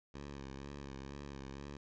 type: tone with vibrato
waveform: 10% pulse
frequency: 69.3 Hz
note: C#2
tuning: in tune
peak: -37 dBFS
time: 0.14-1.77 s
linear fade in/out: 5 ms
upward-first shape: sine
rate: 2.1 Hz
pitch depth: 51 cents each way
effects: resampled to 16000 Hz